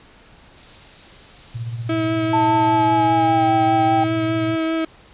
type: noise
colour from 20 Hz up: violet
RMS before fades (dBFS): -33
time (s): 0.57-3.51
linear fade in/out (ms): 2
type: tone with tremolo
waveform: sine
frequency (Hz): 116.54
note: A#2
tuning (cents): 0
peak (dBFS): -22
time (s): 1.54-4.56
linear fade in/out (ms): 20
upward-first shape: sine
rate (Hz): 16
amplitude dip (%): 55
type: tone with vibrato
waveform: 35% pulse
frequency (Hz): 323.2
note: E4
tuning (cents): -34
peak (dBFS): -17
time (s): 1.89-4.85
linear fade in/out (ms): 5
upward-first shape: triangle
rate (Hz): 5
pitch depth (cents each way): 14
type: tone with pitch glide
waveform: sine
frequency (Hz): 890 to 783.8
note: A5 to G5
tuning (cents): +20 to 0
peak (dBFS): -15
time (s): 2.33-4.04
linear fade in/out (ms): 5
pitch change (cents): -220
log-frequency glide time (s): 2.6-3.5
effects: pink hiss -48 dBFS RMS until 5.13 s + resampled to 8000 Hz